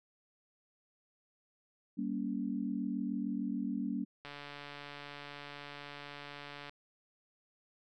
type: chord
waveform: sine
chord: G diminished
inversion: none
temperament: just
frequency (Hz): 196 / 235.2 / 282.2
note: G3 / Bb3 / Db4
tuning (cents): 0 / +16 / +31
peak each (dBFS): -38 / -37 / -38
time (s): 1.97-4.05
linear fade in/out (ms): 20
type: click train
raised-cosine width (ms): 0.3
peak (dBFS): -30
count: 353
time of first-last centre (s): 4.25-6.694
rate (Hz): 144
effects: none